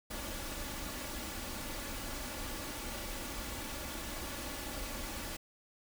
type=noise with comb filter; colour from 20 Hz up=pink; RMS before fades=-41 dBFS; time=0.1-5.37 s; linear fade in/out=10 ms; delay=3.5 ms; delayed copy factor=+0.55; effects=none